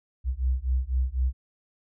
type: beating tone pair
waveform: sine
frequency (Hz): 62 / 66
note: B1 / C2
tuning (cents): +7 / +16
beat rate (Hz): 4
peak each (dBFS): -26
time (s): 0.24-1.33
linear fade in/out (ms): 50
effects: none